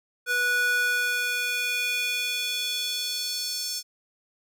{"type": "tone with high-pass filter sweep", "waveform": "square", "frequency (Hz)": 490.1, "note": "B4", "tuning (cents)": -13, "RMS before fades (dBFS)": -27, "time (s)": [0.26, 3.83], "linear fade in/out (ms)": 50, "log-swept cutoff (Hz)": [1200, 5300], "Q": 2.8, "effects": []}